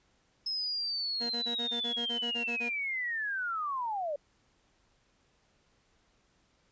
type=linear sweep; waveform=sine; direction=down; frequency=5190 to 557 Hz; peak=-31 dBFS; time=0.46-4.16 s; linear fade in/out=5 ms
type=tone bursts; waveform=20% pulse; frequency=236.7 Hz; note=A#3; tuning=27 cents sharp; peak=-32 dBFS; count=12; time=1.2-2.697 s; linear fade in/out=20 ms; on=100 ms; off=27 ms
effects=pink hiss -70 dBFS RMS until 6.71 s + resampled to 16000 Hz